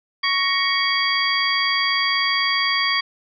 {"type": "tone cluster", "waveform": "sine", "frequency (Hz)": [1111, 1876, 2224, 3308, 4671], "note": ["C#6", "A#6", "C#7", "G#7", "D8"], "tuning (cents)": [4, 11, 5, -8, -10], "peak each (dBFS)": -24, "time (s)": [0.23, 3.01], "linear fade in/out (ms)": 10, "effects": []}